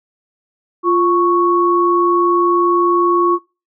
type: tone pair together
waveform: sine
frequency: 348.7 / 1108.7 Hz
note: F4 / C#6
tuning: -3 / 0 cents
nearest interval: octave + minor sixth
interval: 2003 cents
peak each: -13 dBFS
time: 0.83-3.39 s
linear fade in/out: 50 ms
effects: noise-tail reverb RT60 0.3 s tail -23 dB re dry